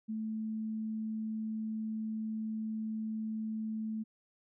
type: tone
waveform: sine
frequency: 218.9 Hz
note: A3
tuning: 9 cents flat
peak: -34 dBFS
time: 0.08-4.04 s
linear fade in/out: 20 ms
effects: none